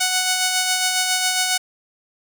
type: tone with tremolo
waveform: 5% pulse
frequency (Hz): 740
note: F#5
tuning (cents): 0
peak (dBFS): -5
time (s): 0-1.58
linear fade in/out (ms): 10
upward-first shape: sine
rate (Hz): 7.3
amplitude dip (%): 35
effects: none